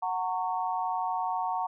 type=chord; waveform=sine; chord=F# major; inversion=none; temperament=equal with one note detuned; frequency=740 / 915.8 / 1108.7 Hz; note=F#5 / A#5 / C#6; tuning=0 / -31 / 0 cents; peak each=-31 / -31 / -35 dBFS; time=0.02-1.67 s; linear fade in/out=10 ms; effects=none